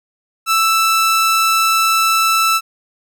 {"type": "tone", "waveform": "sawtooth", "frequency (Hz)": 1322, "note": "E6", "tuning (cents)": 5, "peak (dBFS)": -8, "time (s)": [0.46, 2.61], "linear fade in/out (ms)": 50, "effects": []}